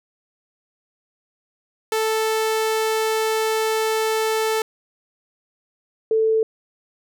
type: tone pair in turn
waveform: sawtooth / sine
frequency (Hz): 440 / 442.3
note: A4 / A4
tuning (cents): 0 / +9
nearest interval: unison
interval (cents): 9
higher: second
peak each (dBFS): -15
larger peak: neither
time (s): 1.92-4.62 / 6.11-6.43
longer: first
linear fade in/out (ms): 2
effects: none